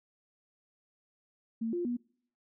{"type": "tone with pitch steps", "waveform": "sine", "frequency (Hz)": [226.7, 349.9, 242], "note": ["A#3", "F4", "B3"], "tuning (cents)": [-48, 3, -35], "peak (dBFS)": -30, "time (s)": [1.61, 1.97], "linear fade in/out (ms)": 10, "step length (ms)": 120, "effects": ["noise-tail reverb RT60 0.6 s tail -25 dB re dry"]}